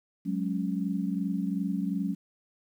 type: chord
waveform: sine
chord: F# suspended second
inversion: none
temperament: equal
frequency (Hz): 185 / 207.7 / 277.2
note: F#3 / G#3 / C#4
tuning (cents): 0 / 0 / 0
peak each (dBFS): -30 / -32 / -33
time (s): 0.25-2.15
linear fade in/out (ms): 20
effects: 10-bit